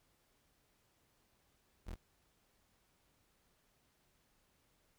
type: tone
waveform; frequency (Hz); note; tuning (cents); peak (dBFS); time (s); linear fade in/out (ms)
30% pulse; 41.91; E1; +29; -40; 1.86-1.96; 20
effects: pink hiss -75 dBFS RMS until 4.98 s